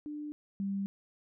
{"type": "tone pair in turn", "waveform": "sine", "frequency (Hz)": [297.8, 197.16], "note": ["D4", "G3"], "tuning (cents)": [24, 10], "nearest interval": "perfect fifth", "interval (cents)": 714, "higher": "first", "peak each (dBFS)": [-37, -31], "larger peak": "second", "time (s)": [[0.06, 0.32], [0.6, 0.86]], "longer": "neither", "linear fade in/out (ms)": 0, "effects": []}